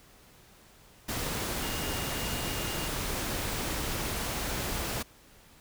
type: tone in noise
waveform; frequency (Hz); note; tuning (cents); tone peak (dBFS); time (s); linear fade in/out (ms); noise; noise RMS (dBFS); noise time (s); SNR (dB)
sine; 2834; F7; +25; -42; 1.62-2.88; 10; pink; -33; 1.08-5.03; -12
effects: pink hiss -57 dBFS RMS until 5.6 s